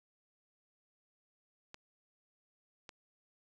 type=clicks; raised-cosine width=0.2 ms; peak=-30 dBFS; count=2; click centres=1.744 / 2.892 s; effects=none